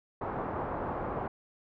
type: low-pass noise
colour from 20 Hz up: white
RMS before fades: -35 dBFS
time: 0.21-1.28 s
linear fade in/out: 5 ms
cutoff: 1100 Hz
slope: 24 dB/octave
effects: none